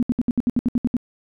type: tone bursts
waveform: sine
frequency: 242.1 Hz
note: B3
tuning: 34 cents flat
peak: -15 dBFS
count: 11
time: 0-0.967 s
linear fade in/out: 0 ms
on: 27 ms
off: 67 ms
effects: none